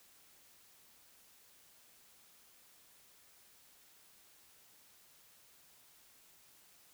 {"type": "silence", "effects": ["white hiss -64 dBFS RMS until 6.93 s"]}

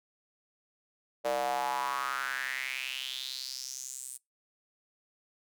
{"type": "tone with high-pass filter sweep", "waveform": "square", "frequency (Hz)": 65.41, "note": "C2", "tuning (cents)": 0, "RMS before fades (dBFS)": -35, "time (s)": [1.24, 4.18], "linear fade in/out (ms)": 20, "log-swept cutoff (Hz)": [560, 9100], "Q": 5.1, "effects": ["noise-tail reverb RT60 0.2 s tail -25 dB re dry"]}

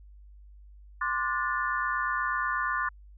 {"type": "chord", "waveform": "sine", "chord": "D dominant seventh", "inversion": "third", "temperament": "equal with one note detuned", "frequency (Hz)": [1046.5, 1174.7, 1452, 1760], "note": ["C6", "D6", "F#6", "A6"], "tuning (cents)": [0, 0, -33, 0], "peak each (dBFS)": -32, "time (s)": [1.01, 2.89], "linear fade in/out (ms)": 5, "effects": ["added 50 Hz sine -48 dBFS peak until 3.17 s"]}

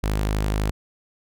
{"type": "tone", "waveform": "sawtooth", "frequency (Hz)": 51.91, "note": "G#1", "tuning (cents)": 0, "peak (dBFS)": -17, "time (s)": [0.03, 0.71], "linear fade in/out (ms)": 10, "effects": []}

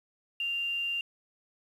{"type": "tone with quantisation", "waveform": "sine", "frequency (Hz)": 2787, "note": "F7", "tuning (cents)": -4, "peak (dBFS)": -29, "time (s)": [0.4, 1.01], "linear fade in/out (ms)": 2, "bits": 9, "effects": ["resampled to 32000 Hz"]}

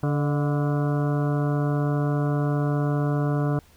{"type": "harmonic tone with a mistuned harmonic", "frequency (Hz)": 145, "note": "D3", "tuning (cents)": -22, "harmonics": [1, 2, 3, 4, 5, 7, 8, 9, 10], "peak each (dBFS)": [-22, -28, -32, -34, -36, -39, -40, -41, -42], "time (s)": [0.03, 3.59], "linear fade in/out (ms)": 2, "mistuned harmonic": 4, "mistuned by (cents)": 56, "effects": ["added 78 Hz sine -57 dBFS peak until 3.76 s", "pink hiss -57 dBFS RMS until 3.76 s"]}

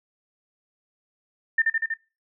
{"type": "tone with echo", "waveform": "sine", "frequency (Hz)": 1799, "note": "A6", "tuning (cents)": 38, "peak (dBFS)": -16, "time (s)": [1.58, 1.62], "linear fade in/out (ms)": 5, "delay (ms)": 80, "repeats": 4, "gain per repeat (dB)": -2, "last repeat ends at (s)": 1.94, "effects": ["noise-tail reverb RT60 0.3 s tail -23 dB re dry"]}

